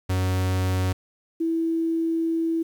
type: tone pair in turn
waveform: 45% pulse / sine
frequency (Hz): 93 / 328.5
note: F#2 / E4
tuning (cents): +9 / -6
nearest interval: octave + minor seventh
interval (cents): 2185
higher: second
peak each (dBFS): -21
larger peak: neither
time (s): 0.09-0.93 / 1.4-2.63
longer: second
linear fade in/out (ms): 10
effects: 9-bit